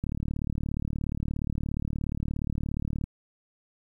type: click train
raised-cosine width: 5 ms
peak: -18 dBFS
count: 112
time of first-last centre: 0.04-3.04 s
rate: 37 Hz
effects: 10-bit